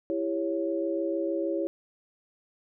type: chord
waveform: sine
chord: C# diminished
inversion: first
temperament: just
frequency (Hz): 332.6 / 399.1 / 554.4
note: E4 / G4 / C#5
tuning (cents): +16 / +31 / 0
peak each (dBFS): -29 / -33 / -31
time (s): 0.1-1.67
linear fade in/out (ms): 0
effects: none